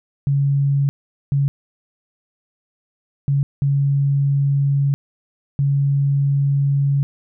sine tone bursts at uneven times, 140 Hz, C#3, 18 cents sharp, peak -14 dBFS, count 5, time 0.27-0.89 / 1.32-1.48 / 3.28-3.43 / 3.62-4.94 / 5.59-7.03 s, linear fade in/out 0 ms, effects none

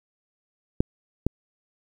clicks, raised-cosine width 3 ms, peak -6 / -8 dBFS, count 2, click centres 0.805 / 1.266 s, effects 8-bit

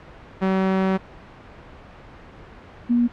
sawtooth / sine tone pair in turn, 190.1 / 239.5 Hz, F#3 / A#3, +47 / +47 cents, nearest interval major third, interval 400 cents, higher second, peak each -14 / -15 dBFS, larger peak first, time 0.41-0.98 / 2.89-3.08 s, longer first, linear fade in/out 20 ms, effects pink hiss -43 dBFS RMS until 3.12 s + low-pass 2000 Hz 12 dB/octave

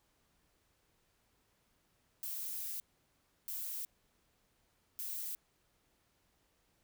violet noise bursts at uneven times, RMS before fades -41 dBFS, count 3, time 2.23-2.8 / 3.48-3.85 / 4.99-5.35 s, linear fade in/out 0 ms, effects pink hiss -75 dBFS RMS until 6.83 s

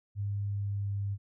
sine tone with pitch glide, 101.2 to 100.27 Hz, G#2 to G2, -44 to +40 cents, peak -30 dBFS, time 0.15-1.18 s, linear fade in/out 50 ms, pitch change -16 cents, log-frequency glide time 0.41-0.97 s, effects none

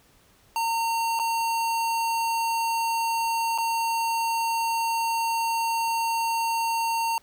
square tone with dropouts, 915 Hz, A#5, 32 cents flat, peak -24 dBFS, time 0.56-7.18 s, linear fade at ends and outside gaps 1 ms, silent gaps 1.191-1.197 / 3.578-3.584 s, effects pink hiss -59 dBFS RMS until 7.22 s

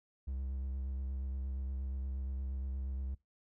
triangle tone with vibrato, 66.3 Hz, C2, 23 cents sharp, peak -34 dBFS, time 0.27-3.15 s, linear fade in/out 10 ms, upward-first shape sine, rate 8.5 Hz, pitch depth 32 cents each way, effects noise-tail reverb RT60 0.2 s tail -22 dB re dry

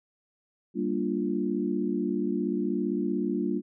sine chord, G minor seventh, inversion none, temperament equal, 196 / 233.1 / 293.7 / 349.2 Hz, G3 / Bb3 / D4 / F4, 0 / 0 / 0 / 0 cents, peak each -31 dBFS, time 0.74-3.62 s, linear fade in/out 50 ms, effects none

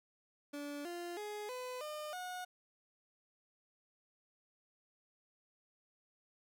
30% pulse tone with pitch steps, 289 / 347.7 / 418.3 / 503.2 / 605.3 / 728.2 Hz, D4 / F4 / G#4 / B4 / D#5 / F#5, -28 / -8 / +12 / +32 / -48 / -28 cents, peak -39 dBFS, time 0.53-2.45 s, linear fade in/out 10 ms, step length 320 ms, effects none

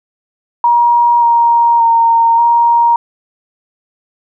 sine tone with pitch steps, 950 / 938 / 922 / 939 Hz, A#5 / A#5 / A#5 / A#5, +33 / +11 / -19 / +12 cents, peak -6 dBFS, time 0.64-2.96 s, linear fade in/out 2 ms, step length 580 ms, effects none

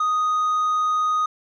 triangle tone with hard clipping, 1244.5 Hz, D#6, in tune, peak -19 dBFS, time 0-1.26 s, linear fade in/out 5 ms, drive 5 dB, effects resampled to 22050 Hz

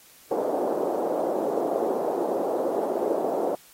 pink band-pass noise, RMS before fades -26 dBFS, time 0.31-3.55 s, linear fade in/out 2 ms, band 350 to 700 Hz, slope 24 dB/octave, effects white hiss -53 dBFS RMS until 3.73 s + AAC 48 kbps

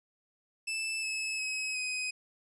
sawtooth tone with pitch steps, 2637 / 2595 / 2553 / 2512 Hz, E7 / E7 / D#7 / D#7, 0 / -28 / +44 / +16 cents, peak -29 dBFS, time 0.67-2.11 s, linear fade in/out 10 ms, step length 360 ms, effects resampled to 24000 Hz

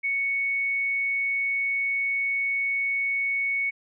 sine tone, 2220 Hz, C#7, 2 cents sharp, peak -23 dBFS, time 0.03-3.71 s, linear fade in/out 20 ms, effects none

